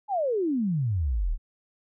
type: exponential sweep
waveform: sine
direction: down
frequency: 864 to 32.7 Hz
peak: -23 dBFS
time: 0.08-1.38 s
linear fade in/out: 50 ms
effects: none